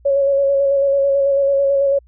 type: tone with vibrato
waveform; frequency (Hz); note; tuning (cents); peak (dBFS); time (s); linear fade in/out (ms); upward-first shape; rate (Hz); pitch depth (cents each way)
sine; 554.4; C#5; 0; -12; 0.05-1.99; 10; square; 9.1; 18
effects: added 60 Hz sine -46 dBFS peak until 2.07 s